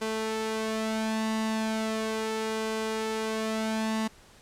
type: tone with flanger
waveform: sawtooth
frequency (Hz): 220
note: A3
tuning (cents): 0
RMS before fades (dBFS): -30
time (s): 0.01-4.08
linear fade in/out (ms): 10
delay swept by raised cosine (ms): 2 to 3.5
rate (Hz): 0.37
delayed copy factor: +0.55
effects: pink hiss -55 dBFS RMS until 4.41 s + low-pass 10000 Hz 12 dB/octave